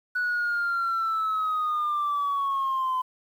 sine linear sweep, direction down, 1480 to 1017 Hz, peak -22 dBFS, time 0.15-3.02 s, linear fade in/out 10 ms, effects tanh soft clip ceiling -21 dBFS + 9-bit

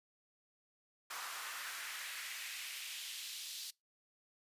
pink noise with high-pass filter sweep, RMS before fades -45 dBFS, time 1.1-3.71 s, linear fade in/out 10 ms, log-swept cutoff 1100 to 4100 Hz, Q 1.8, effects noise-tail reverb RT60 0.2 s tail -24 dB re dry + resampled to 32000 Hz

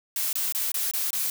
blue noise bursts, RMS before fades -27 dBFS, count 6, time 0.16-1.3 s, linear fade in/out 2 ms, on 170 ms, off 24 ms, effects none

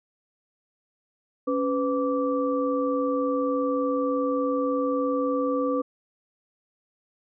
sine tone cluster, 277.6 / 501 / 1163 Hz, C#4 / B4 / D6, +3 / +25 / -17 cents, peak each -26 / -25 / -31 dBFS, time 1.47-5.82 s, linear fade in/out 10 ms, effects none

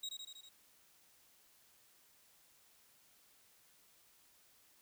35% pulse tone with echo, 3811 Hz, A#7, 38 cents sharp, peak -38 dBFS, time 0.03-0.09 s, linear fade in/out 5 ms, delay 80 ms, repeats 5, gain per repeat -3 dB, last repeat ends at 0.49 s, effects white hiss -68 dBFS RMS until 4.81 s

